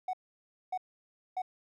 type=tone bursts; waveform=triangle; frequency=742 Hz; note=F#5; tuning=5 cents sharp; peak=-28 dBFS; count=3; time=0.08-1.419 s; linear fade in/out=5 ms; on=53 ms; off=590 ms; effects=tanh soft clip ceiling -26 dBFS